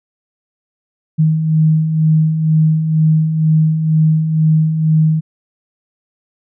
sine beating tone pair, 155.56 / 157.66 Hz, D#3 / D#3, 0 / +23 cents, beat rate 2.1 Hz, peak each -19 / -10 dBFS, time 1.18-5.21 s, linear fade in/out 20 ms, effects none

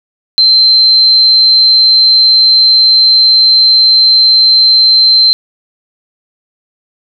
sine tone, 4111 Hz, C8, 31 cents flat, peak -3 dBFS, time 0.38-5.33 s, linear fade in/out 0 ms, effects none

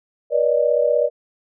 sine tone cluster, 482.4 / 574 / 610 Hz, B4 / D5 / D#5, -41 / -40 / -34 cents, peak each -19 dBFS, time 0.3-1.1 s, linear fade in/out 50 ms, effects none

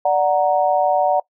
sine chord, D augmented, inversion none, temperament equal, 587.3 / 740 / 932.3 Hz, D5 / F#5 / A#5, 0 / 0 / 0 cents, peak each -18 / -16 / -22 dBFS, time 0.05-1.2 s, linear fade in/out 5 ms, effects noise-tail reverb RT60 0.1 s tail -22 dB re dry

